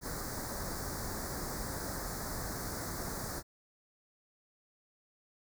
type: band-stop noise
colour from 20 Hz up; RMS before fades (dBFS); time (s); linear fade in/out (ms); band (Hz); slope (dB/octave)
pink; -39; 0.01-3.43; 50; 1900 to 4400; 48
effects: none